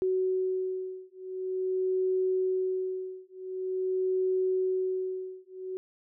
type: beating tone pair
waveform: sine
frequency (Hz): 373.2 / 373.66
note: F#4 / F#4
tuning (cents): +15 / +17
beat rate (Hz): 0.46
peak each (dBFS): -30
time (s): 0.02-5.77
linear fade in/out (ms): 0
effects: none